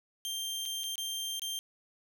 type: tone with dropouts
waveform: sawtooth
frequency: 3168 Hz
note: G7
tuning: 18 cents sharp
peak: -31 dBFS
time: 0.25-1.59 s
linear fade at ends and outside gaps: 0 ms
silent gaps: 0.654-0.659 / 0.835-0.84 / 0.956-0.98 / 1.395-1.419 s
effects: none